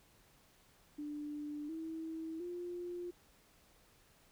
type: tone with pitch steps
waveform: sine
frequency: 295.9 / 322.7 / 351.9 Hz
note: D4 / E4 / F4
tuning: +13 / -37 / +13 cents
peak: -40 dBFS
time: 0.98-3.11 s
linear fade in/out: 10 ms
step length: 710 ms
effects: pink hiss -67 dBFS RMS until 4.31 s